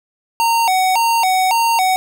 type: tone with vibrato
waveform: square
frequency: 830.6 Hz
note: G#5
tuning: in tune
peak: -13 dBFS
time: 0.4-1.96 s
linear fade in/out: 0 ms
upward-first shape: square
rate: 1.8 Hz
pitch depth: 180 cents each way
effects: none